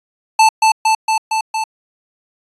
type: tone with echo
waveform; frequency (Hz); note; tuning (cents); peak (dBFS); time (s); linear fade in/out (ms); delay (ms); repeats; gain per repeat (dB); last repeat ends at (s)
square; 880; A5; 0; -7; 0.39-0.49; 5; 230; 5; -2; 1.64
effects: resampled to 24000 Hz